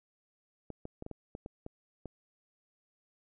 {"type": "clicks", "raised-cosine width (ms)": 2, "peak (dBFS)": -28, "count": 9, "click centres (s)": [0.703, 0.854, 1.024, 1.064, 1.113, 1.351, 1.461, 1.664, 2.057], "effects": []}